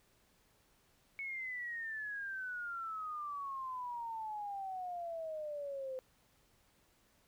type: exponential sweep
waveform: sine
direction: down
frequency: 2217 to 513 Hz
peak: -39 dBFS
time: 1.19-5.99 s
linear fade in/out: 0 ms
effects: pink hiss -71 dBFS RMS until 7.27 s